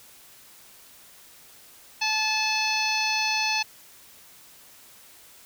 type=harmonic tone; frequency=867 Hz; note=A5; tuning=26 cents flat; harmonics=1 / 2 / 3 / 4 / 5 / 6 / 7; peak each=-29 / -35 / -26 / -36 / -29 / -34 / -35 dBFS; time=2.01-3.63 s; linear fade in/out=10 ms; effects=white hiss -51 dBFS RMS until 5.45 s